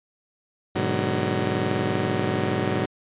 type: chord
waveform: 15% pulse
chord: G# half-diminished seventh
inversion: none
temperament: just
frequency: 103.83 / 124.59 / 149.51 / 186.89 Hz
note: G#2 / B2 / D3 / F#3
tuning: 0 / +16 / +31 / +18 cents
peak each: -21 / -23 / -23 / -22 dBFS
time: 0.75-2.86 s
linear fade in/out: 10 ms
effects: resampled to 8000 Hz